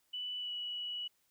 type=tone with pitch glide; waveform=sine; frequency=2975 to 2939 Hz; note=F#7 to F#7; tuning=+9 to -12 cents; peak=-37 dBFS; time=0.13-1.08 s; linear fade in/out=10 ms; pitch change=-21 cents; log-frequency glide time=0.38-0.51 s; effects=white hiss -75 dBFS RMS until 1.3 s